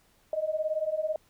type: beating tone pair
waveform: sine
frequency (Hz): 611 / 629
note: D#5 / D#5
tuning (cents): -32 / +19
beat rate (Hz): 18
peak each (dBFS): -31 / -29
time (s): 0.33-1.16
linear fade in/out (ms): 2
effects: pink hiss -65 dBFS RMS until 1.29 s